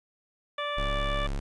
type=harmonic tone; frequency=584 Hz; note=D5; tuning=10 cents flat; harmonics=1 / 2 / 3 / 4 / 5 / 6; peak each=-34 / -33 / -38 / -40 / -42 / -39 dBFS; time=0.58-1.27 s; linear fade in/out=5 ms
type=tone; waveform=square; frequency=34.65 Hz; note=C#1; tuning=in tune; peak=-29 dBFS; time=0.77-1.4 s; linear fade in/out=10 ms
effects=resampled to 22050 Hz + 10-bit